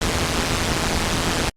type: noise with amplitude modulation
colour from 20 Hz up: pink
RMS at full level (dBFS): -17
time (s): 0.01-1.5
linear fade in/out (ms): 10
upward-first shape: sine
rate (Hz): 167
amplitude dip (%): 90
effects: low-pass 8000 Hz 12 dB/octave + Opus 48 kbps